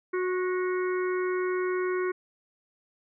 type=harmonic tone with a mistuned harmonic; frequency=366.1 Hz; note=F#4; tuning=18 cents flat; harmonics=1 / 3 / 4 / 5 / 6; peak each=-26 / -36 / -38 / -40 / -42 dBFS; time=0.13-2.12 s; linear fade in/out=10 ms; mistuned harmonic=5; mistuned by=+40 cents; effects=none